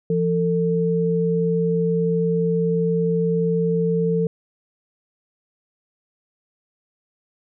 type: tone pair together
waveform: sine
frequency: 170 / 448.5 Hz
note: F3 / A4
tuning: -46 / +33 cents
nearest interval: octave + perfect fourth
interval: 1679 cents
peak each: -20 dBFS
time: 0.1-4.27 s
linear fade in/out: 2 ms
effects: none

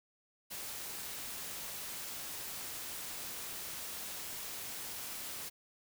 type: noise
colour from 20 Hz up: white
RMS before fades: -43 dBFS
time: 0.5-5.5 s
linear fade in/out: 20 ms
effects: none

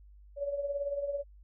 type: tone with tremolo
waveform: sine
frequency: 567 Hz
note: C#5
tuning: 39 cents sharp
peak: -28 dBFS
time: 0.36-1.24 s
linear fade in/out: 50 ms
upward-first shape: triangle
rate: 18 Hz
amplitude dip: 70%
effects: added 50 Hz sine -52 dBFS peak until 1.43 s

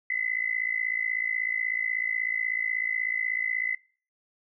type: tone with amplitude modulation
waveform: sine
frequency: 2022 Hz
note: B6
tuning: 40 cents sharp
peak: -22 dBFS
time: 0.1-3.75 s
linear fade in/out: 5 ms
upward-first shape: sine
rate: 56.3 Hz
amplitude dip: 85%
effects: noise-tail reverb RT60 0.4 s tail -21 dB re dry

